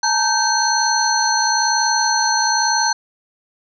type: tone cluster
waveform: sine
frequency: 859 / 920 / 1552 / 4285 / 6090 Hz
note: A5 / A#5 / G6 / C8 / F#8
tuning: -42 / -23 / -18 / +40 / +49 cents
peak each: -21 dBFS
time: 0.03-2.93 s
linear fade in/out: 5 ms
effects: none